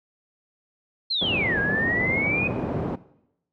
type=exponential two-way sweep; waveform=sine; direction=down then up; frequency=4301 to 1612 to 2521 Hz; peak=-22 dBFS; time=1.1-2.48 s; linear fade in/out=10 ms; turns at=1.59 s
type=band-pass noise; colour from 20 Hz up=pink; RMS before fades=-28 dBFS; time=1.21-2.96 s; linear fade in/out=10 ms; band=120 to 630 Hz; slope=12 dB/octave
effects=noise-tail reverb RT60 0.8 s tail -18 dB re dry